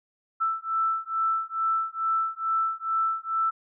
sine beating tone pair, 1324 / 1326.3 Hz, E6 / E6, +7 / +10 cents, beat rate 2.3 Hz, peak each -27 dBFS, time 0.4-3.51 s, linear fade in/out 20 ms, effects none

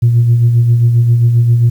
sine tone with tremolo, 118.3 Hz, A#2, 26 cents sharp, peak -3 dBFS, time 0.02-1.7 s, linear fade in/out 10 ms, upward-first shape sine, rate 7.5 Hz, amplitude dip 45%, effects tanh soft clip ceiling -2 dBFS + 7-bit

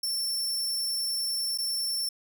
sawtooth tone with dropouts, 5410 Hz, E8, 44 cents sharp, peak -25 dBFS, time 0.03-2.09 s, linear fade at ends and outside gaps 5 ms, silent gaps 1.576-1.584 s, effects none

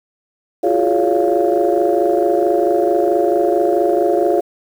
sine tone cluster, 339.8 / 364.3 / 418.2 / 564 / 693 Hz, F4 / F#4 / G#4 / C#5 / F5, -47 / -27 / +12 / +30 / -14 cents, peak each -18 dBFS, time 0.63-4.41 s, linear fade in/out 10 ms, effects tanh soft clip ceiling -4 dBFS + 7-bit

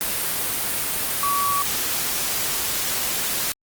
sine tone in noise, 1136 Hz, C#6, 42 cents sharp, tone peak -20 dBFS, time 1.23-1.62 s, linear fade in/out 0 ms, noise white, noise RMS -24 dBFS, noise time 0.01-3.52 s, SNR +1 dB, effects Opus 32 kbps

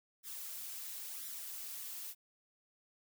blue noise with flanger, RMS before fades -45 dBFS, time 0.23-2.15 s, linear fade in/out 50 ms, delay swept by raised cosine 0.54 to 4.44 ms, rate 0.97 Hz, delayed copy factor +0.5, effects none

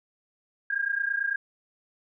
sine tone pair together, 1603 / 1632 Hz, G6 / G#6, +38 / -31 cents, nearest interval unison, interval 31 cents, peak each -28 dBFS, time 0.7-1.36 s, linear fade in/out 5 ms, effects none

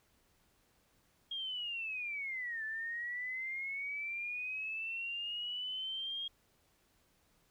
sine linear two-way sweep, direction down then up, 3260 to 1743 to 3260 Hz, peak -37 dBFS, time 1.31-6.28 s, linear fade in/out 5 ms, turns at 2.64 s, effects pink hiss -72 dBFS RMS until 7.5 s

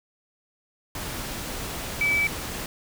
sine tone in noise, 2303 Hz, D7, 34 cents flat, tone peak -20 dBFS, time 2.01-2.27 s, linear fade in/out 2 ms, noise pink, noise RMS -33 dBFS, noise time 0.95-2.66 s, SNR +10 dB, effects none

